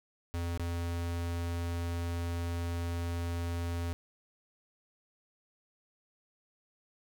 square tone with dropouts, 85.5 Hz, F2, 36 cents flat, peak -33 dBFS, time 0.34-3.93 s, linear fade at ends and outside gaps 0 ms, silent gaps 0.575-0.596 s, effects none

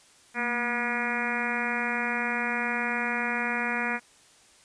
harmonic tone with a mistuned harmonic, 240.8 Hz, B3, 44 cents flat, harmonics 1 / 2 / 3 / 4 / 5 / 6 / 7 / 8 / 9 / 10, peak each -34 / -38 / -37 / -36 / -39 / -34 / -34 / -34 / -35 / -35 dBFS, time 0.34-4 s, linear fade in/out 50 ms, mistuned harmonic 1, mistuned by -66 cents, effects white hiss -57 dBFS RMS until 4.64 s + resampled to 22050 Hz

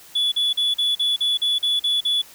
sine tone bursts, 3429 Hz, A7, 45 cents flat, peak -15 dBFS, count 10, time 0.15-2.219 s, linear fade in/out 10 ms, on 170 ms, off 41 ms, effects tanh soft clip ceiling -16 dBFS + white hiss -46 dBFS RMS until 2.34 s

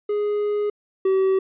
triangle tone pair in turn, 415.3 / 382.3 Hz, G#4 / G4, 0 / -43 cents, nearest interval minor second, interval 143 cents, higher first, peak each -18 / -14 dBFS, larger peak second, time 0.09-0.7 / 1.05-1.39 s, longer first, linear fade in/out 5 ms, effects resampled to 8000 Hz

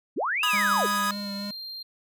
sine linear two-way sweep, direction up then down, 160.8 to 2960 to 313.6 Hz, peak -24 dBFS, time 0.16-0.87 s, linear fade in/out 20 ms, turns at 0.45 s
45% pulse chord, G# minor, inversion first, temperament equal with one note detuned, 991.8 / 1244.5 / 1661.2 Hz, B5 / D#6 / G#6, +7 / 0 / 0 cents, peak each -31 / -26 / -30 dBFS, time 0.43-1.11 s, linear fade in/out 2 ms
square tone with vibrato, 201.9 Hz, G#3, 49 cents flat, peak -33 dBFS, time 0.53-1.51 s, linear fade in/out 5 ms, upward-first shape sine, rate 3.4 Hz, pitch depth 18 cents each way
triangle tone, 4186 Hz, C8, in tune, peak -34 dBFS, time 1.11-1.83 s, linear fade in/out 10 ms
effects none

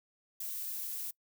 violet noise, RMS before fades -39 dBFS, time 0.4-1.11 s, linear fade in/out 5 ms, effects noise-tail reverb RT60 0.1 s tail -24 dB re dry

